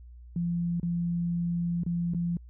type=tone with dropouts; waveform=sine; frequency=172 Hz; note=F3; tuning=26 cents flat; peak=-26 dBFS; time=0.36-2.37 s; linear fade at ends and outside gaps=2 ms; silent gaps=0.799-0.83 / 1.835-1.863 / 2.137-2.146 s; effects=added 60 Hz sine -45 dBFS peak until 2.49 s